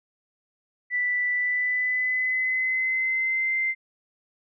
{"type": "tone with pitch glide", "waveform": "sine", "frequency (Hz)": [1975.5, 2082], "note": ["B6", "C7"], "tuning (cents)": [0, -9], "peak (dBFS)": -22, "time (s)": [0.9, 3.75], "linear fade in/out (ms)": 50, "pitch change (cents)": 91, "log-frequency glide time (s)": [1.33, 3.56], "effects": []}